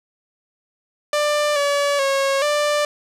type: tone with pitch steps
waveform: sawtooth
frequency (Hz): 593 / 571 / 547 / 591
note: D5 / D5 / C#5 / D5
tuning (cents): +17 / -49 / -23 / +11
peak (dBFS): -13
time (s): 1.13-2.85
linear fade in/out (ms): 2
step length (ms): 430
effects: low-pass 9000 Hz 12 dB/octave + 9-bit